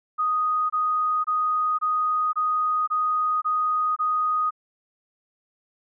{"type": "tone bursts", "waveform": "sine", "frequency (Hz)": 1244.5, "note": "D#6", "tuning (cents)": 0, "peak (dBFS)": -20, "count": 8, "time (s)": [0.18, 4.508], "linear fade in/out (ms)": 20, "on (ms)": 520, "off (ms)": 24, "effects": []}